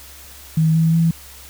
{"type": "tone with pitch steps", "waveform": "sine", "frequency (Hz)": [159.3, 162.27, 165.3], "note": ["D#3", "E3", "E3"], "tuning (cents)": [41, -27, 5], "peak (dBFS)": -12, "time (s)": [0.57, 1.11], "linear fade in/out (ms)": 5, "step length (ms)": 180, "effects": ["added 68 Hz sine -44 dBFS peak until 1.49 s", "white hiss -41 dBFS RMS until 1.49 s"]}